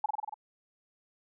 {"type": "tone with echo", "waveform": "sine", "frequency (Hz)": 851, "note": "G#5", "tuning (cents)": 42, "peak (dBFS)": -24, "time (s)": [0.04, 0.06], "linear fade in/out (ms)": 5, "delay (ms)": 47, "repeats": 6, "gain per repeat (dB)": -2, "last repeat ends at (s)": 0.342, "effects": []}